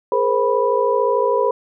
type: tone cluster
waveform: sine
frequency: 415.6 / 473.6 / 527 / 985 Hz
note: G#4 / A#4 / C5 / B5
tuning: +1 / +27 / +12 / -5 cents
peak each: -20 dBFS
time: 0.12-1.51 s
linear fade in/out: 2 ms
effects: none